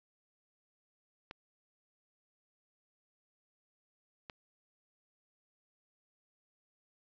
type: clicks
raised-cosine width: 0.3 ms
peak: -28 dBFS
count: 2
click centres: 1.311 / 4.298 s
effects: resampled to 16000 Hz